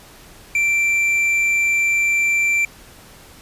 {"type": "tone with tanh clipping", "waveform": "sine", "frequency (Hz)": 2349, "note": "D7", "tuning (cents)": 0, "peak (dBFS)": -16, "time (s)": [0.55, 2.65], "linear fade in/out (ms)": 2, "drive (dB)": 6, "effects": ["pink hiss -44 dBFS RMS until 3.41 s", "resampled to 32000 Hz"]}